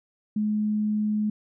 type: tone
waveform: sine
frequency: 211.9 Hz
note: G#3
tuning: 35 cents sharp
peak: -22 dBFS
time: 0.36-1.3 s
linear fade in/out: 5 ms
effects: none